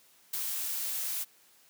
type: noise with ADSR envelope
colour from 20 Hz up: blue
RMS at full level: -32 dBFS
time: 0.33-1.25 s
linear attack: 7 ms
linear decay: 23 ms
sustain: -2 dB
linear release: 27 ms
effects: white hiss -62 dBFS RMS until 1.69 s + high-pass 150 Hz 12 dB/octave